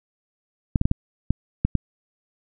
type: clicks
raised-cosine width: 5 ms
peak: -6 dBFS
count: 7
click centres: 0.758 / 0.814 / 0.855 / 0.914 / 1.306 / 1.65 / 1.753 s
effects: none